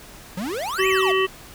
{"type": "exponential two-way sweep", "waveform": "square", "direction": "up then down", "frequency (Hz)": [170, 2609, 623], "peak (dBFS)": -26, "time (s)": [0.37, 1.12], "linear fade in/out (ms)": 5, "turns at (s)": 0.88}
{"type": "click train", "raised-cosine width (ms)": 0.3, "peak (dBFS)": -28, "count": 56, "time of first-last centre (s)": [0.46, 1.029], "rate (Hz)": 96.6}
{"type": "harmonic tone", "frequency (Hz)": 380, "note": "F#4", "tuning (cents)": 46, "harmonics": [1, 3, 5, 7, 8], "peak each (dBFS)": [-19, -24, -26, -27, -28], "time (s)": [0.78, 1.27], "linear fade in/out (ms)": 20}
{"effects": ["pink hiss -43 dBFS RMS until 1.54 s"]}